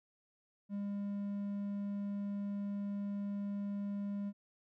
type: tone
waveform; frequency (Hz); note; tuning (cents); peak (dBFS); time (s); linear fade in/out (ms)
triangle; 201.8; G#3; -49; -34; 0.69-4.33; 50
effects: none